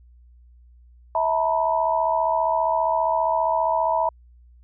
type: tone cluster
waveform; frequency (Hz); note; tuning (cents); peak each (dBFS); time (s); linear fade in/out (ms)
sine; 650 / 900 / 975; E5 / A5 / B5; -24 / +39 / -23; -23; 1.15-4.09; 2
effects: added 60 Hz sine -48 dBFS peak until 4.63 s